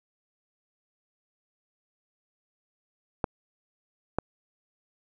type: clicks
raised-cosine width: 1 ms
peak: -11 dBFS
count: 2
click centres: 3.242 / 4.186 s
effects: none